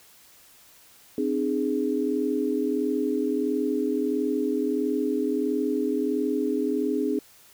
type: chord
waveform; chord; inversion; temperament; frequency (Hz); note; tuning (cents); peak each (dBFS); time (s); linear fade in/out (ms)
sine; Ab major; first; equal with one note detuned; 261.6 / 303.1 / 415.3; C4 / Eb4 / Ab4; 0 / -45 / 0; -27; 1.18-7.19; 2
effects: white hiss -54 dBFS RMS until 7.53 s